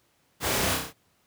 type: noise with echo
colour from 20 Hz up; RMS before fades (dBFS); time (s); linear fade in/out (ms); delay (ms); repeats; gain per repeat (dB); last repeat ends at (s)
pink; -27; 0.4-0.78; 50; 31; 5; -3; 0.935
effects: pink hiss -67 dBFS RMS until 1.26 s + high-pass 80 Hz 12 dB/octave